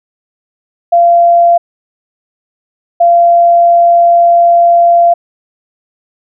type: tone pair in turn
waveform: sine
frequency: 688 / 688 Hz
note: F5 / F5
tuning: -26 / -26 cents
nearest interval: unison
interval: 0 cents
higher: neither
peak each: -3 dBFS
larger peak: neither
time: 0.92-1.58 / 3-5.14 s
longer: second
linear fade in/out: 10 ms
effects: none

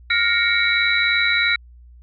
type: tone cluster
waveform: sine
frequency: 1408 / 1866 / 2187 / 2290 / 3920 Hz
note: F6 / A#6 / C#7 / D7 / B7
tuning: +14 / +1 / -24 / -44 / -14 cents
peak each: -22 dBFS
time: 0.1-1.56 s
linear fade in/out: 5 ms
effects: added 60 Hz sine -42 dBFS peak until 2.02 s

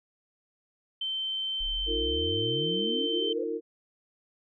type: tone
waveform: sine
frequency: 3099 Hz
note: G7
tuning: 21 cents flat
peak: -29 dBFS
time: 1.01-3.33 s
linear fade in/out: 5 ms
type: exponential sweep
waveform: sine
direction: up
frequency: 30.87 to 532 Hz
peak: -33 dBFS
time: 1.6-3.44 s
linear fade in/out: 10 ms
type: chord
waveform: sine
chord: Eb suspended second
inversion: none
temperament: equal with one note detuned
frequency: 311.1 / 349.2 / 457.4 Hz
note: Eb4 / F4 / Bb4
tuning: 0 / 0 / -33 cents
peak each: -36 / -35 / -31 dBFS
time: 1.86-3.61 s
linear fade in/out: 50 ms
effects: none

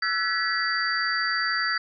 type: tone cluster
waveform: sine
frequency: 1333 / 1505 / 1701 / 1948 / 4653 Hz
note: E6 / F#6 / G#6 / B6 / D8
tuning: +19 / +29 / +41 / -24 / -17 cents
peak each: -29 / -32 / -30 / -28 / -29 dBFS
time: 0.02-1.78 s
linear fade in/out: 5 ms
effects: none

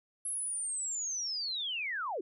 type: linear sweep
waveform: sine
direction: down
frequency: 11010 to 318.1 Hz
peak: -33 dBFS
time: 0.25-2.21 s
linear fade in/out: 5 ms
effects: none

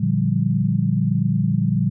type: chord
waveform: sine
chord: G minor seventh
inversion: first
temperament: equal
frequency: 116.54 / 146.83 / 174.61 / 196 Hz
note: Bb2 / D3 / F3 / G3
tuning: 0 / 0 / 0 / 0 cents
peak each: -22 dBFS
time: 0-1.9 s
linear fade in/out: 10 ms
effects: none

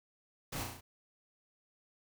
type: noise with echo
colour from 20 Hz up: pink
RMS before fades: -40 dBFS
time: 0.52-0.64 s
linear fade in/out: 10 ms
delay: 34 ms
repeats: 5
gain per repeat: -3 dB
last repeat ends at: 0.81 s
effects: none

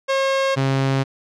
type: tone pair in turn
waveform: sawtooth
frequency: 540 / 135 Hz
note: C#5 / C#3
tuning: -45 / -45 cents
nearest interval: 2 octaves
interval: 2400 cents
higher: first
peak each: -13 dBFS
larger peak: neither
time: 0.08-0.56 / 0.56-1.04 s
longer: neither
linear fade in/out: 20 ms
effects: low-pass 5000 Hz 12 dB/octave

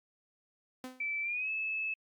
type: tone with exponential decay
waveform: sawtooth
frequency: 256 Hz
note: C4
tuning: 38 cents flat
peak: -34 dBFS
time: 0.84-1.11 s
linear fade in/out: 2 ms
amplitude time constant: 57 ms
type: tone with pitch glide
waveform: sine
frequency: 2320 to 2604 Hz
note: D7 to E7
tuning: -22 to -22 cents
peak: -32 dBFS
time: 1-1.94 s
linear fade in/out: 5 ms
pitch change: +200 cents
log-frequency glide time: 1.22-1.5 s
effects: Opus 48 kbps

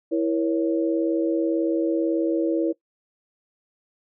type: chord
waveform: sine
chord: A# diminished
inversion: second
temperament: equal with one note detuned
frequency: 329.6 / 476.2 / 554.4 Hz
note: E4 / A#4 / C#5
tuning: 0 / +37 / 0 cents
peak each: -21 / -27 / -27 dBFS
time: 0.11-2.73 s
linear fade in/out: 20 ms
effects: noise-tail reverb RT60 0.1 s tail -20 dB re dry

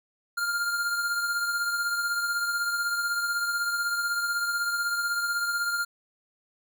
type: beating tone pair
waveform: square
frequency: 1400 / 1416 Hz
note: F6 / F6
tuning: +4 / +23 cents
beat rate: 16 Hz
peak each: -27 / -36 dBFS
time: 0.37-5.85 s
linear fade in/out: 10 ms
effects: none

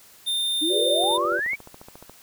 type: tone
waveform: square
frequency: 3618 Hz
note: A7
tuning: 48 cents sharp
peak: -23 dBFS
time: 0.26-1.18 s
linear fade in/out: 20 ms
type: exponential sweep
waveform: sine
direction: up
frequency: 293.7 to 2336 Hz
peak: -23 dBFS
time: 0.61-1.56 s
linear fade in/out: 20 ms
type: chord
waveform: sine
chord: G dominant seventh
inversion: third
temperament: equal with one note detuned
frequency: 349.2 / 392 / 493.9 / 583.3 Hz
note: F4 / G4 / B4 / D5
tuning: 0 / 0 / 0 / -12 cents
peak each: -29 / -31 / -29 / -27 dBFS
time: 0.69-1.41 s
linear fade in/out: 50 ms
type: click train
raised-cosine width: 1 ms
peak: -28 dBFS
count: 16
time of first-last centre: 1.04-2.096 s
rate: 14.2 Hz
effects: white hiss -51 dBFS RMS until 2.22 s

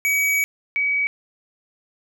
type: tone pair in turn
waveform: square / sine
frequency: 2271 / 2271 Hz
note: C#7 / C#7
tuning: +41 / +41 cents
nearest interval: unison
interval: 0 cents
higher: neither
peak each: -18 / -18 dBFS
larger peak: neither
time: 0.05-0.44 / 0.76-1.07 s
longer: first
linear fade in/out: 0 ms
effects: none

